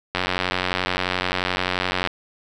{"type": "click train", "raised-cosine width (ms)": 0.3, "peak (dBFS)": -5, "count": 177, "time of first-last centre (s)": [0.15, 2.073], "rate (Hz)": 91.5, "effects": []}